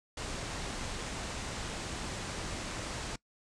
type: low-pass noise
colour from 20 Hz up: pink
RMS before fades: -39 dBFS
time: 0.17-3.16 s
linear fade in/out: 5 ms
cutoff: 9000 Hz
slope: 48 dB/octave
effects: noise-tail reverb RT60 0.1 s tail -22 dB re dry